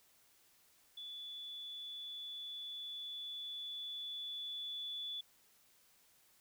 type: tone with level ramp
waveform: sine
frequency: 3450 Hz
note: A7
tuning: 35 cents flat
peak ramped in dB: -45 to -40 dBFS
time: 0.97-5.21 s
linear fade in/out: 5 ms
effects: white hiss -69 dBFS RMS until 6.4 s